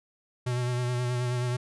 square tone with vibrato, 123.4 Hz, B2, 1 cent flat, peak -27 dBFS, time 0.46-1.57 s, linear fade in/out 10 ms, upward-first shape sine, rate 9.4 Hz, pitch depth 27 cents each way, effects resampled to 24000 Hz

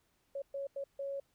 sine tone bursts at uneven times, 554.4 Hz, C#5, in tune, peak -36 dBFS, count 4, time 0.35-0.42 / 0.54-0.67 / 0.76-0.84 / 0.99-1.2 s, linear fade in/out 5 ms, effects pink hiss -75 dBFS RMS until 1.34 s

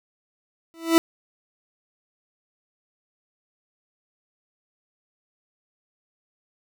40% pulse tone with exponential growth, 329.6 Hz, E4, in tune, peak -9 dBFS, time 0.74-0.98 s, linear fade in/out 0 ms, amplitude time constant 51 ms, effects none

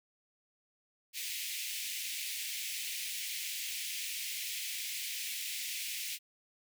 pink high-pass noise, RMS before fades -39 dBFS, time 1.13-6.19 s, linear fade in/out 50 ms, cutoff 2100 Hz, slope 48 dB/octave, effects none

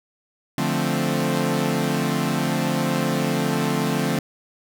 sawtooth chord, D minor seventh, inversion none, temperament equal, 146.83 / 174.61 / 220 / 261.6 Hz, D3 / F3 / A3 / C4, 0 / 0 / 0 / 0 cents, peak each -22 dBFS, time 0.58-4.19 s, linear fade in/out 2 ms, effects none

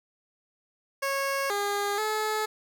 15% pulse tone with pitch steps, 549 / 406.2 / 430.7 Hz, C#5 / G#4 / A4, -17 / -38 / -37 cents, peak -20 dBFS, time 1.02-2.46 s, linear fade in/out 10 ms, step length 480 ms, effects none

